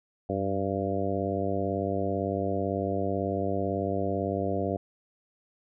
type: harmonic tone with a mistuned harmonic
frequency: 98 Hz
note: G2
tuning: in tune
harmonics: 1 / 2 / 3 / 4 / 5 / 6 / 7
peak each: -34 / -34 / -34 / -34 / -34 / -34 / -34 dBFS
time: 0.29-4.77 s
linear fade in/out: 5 ms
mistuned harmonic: 1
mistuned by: -44 cents
effects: none